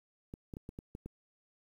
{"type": "clicks", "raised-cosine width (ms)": 3, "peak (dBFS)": -30, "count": 7, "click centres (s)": [0.339, 0.538, 0.569, 0.691, 0.789, 0.951, 1.06], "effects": ["10-bit"]}